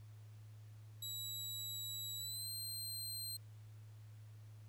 20% pulse tone with pitch glide, 3901 to 4157 Hz, B7 to C8, -22 to -12 cents, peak -37 dBFS, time 1.02-3.37 s, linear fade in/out 5 ms, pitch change +110 cents, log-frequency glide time 2.16-2.5 s, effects added 107 Hz sine -53 dBFS peak until 4.68 s + pink hiss -71 dBFS RMS until 4.68 s

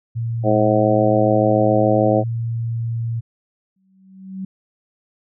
sine tone, 115.6 Hz, A#2, 14 cents flat, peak -20 dBFS, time 0.15-3.21 s, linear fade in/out 20 ms
harmonic tone, 107 Hz, A2, 48 cents flat, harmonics 2 / 3 / 4 / 5 / 6 / 7, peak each -22 / -20 / -24 / -18 / -20 / -22 dBFS, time 0.43-2.24 s, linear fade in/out 50 ms
sine tone with exponential growth, 190.4 Hz, F#3, 50 cents sharp, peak -23 dBFS, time 3.76-4.45 s, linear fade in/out 5 ms, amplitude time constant 150 ms
effects none

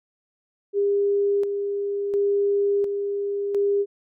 sine tone with tremolo, 403 Hz, G4, 48 cents sharp, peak -18 dBFS, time 0.73-3.86 s, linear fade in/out 50 ms, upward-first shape square, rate 0.71 Hz, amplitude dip 45%, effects none

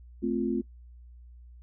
sine chord, F major, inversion first, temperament equal, 220 / 261.6 / 349.2 Hz, A3 / C4 / F4, 0 / 0 / 0 cents, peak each -30 dBFS, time 0.22-0.62 s, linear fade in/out 20 ms, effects noise-tail reverb RT60 0.1 s tail -20 dB re dry + added 60 Hz sine -47 dBFS peak until 1.62 s

